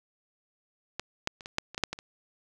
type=clicks; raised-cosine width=0.2 ms; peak=-15 / -10 / -28 / -22 / -9 / -25 / -15 / -7 / -17 / -26 dBFS; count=10; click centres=0.996 / 1.274 / 1.408 / 1.459 / 1.584 / 1.746 / 1.779 / 1.837 / 1.93 / 1.989 s; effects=none